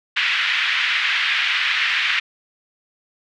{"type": "band-pass noise", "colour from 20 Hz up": "pink", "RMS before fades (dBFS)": -20, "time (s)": [0.16, 2.2], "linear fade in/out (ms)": 10, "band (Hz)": [1700, 3200], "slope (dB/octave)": 24, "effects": []}